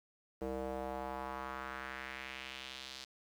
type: tone with band-pass filter sweep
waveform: square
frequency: 65.6 Hz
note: C2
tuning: 5 cents sharp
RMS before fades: -43 dBFS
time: 0.41-3.05 s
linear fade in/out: 10 ms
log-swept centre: 460 to 4500 Hz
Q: 2
effects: 10-bit